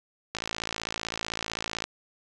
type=click train; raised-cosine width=0.2 ms; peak=-13 dBFS; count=84; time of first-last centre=0.35-1.84 s; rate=55.7 Hz; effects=resampled to 24000 Hz + 8-bit